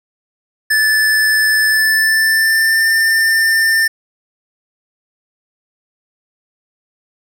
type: tone with pitch glide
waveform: square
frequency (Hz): 1745 to 1795.1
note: A6 to A6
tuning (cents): -15 to +34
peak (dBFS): -11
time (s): 0.7-3.88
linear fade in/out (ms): 10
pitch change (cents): +49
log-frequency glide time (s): 1.69-2.85
effects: none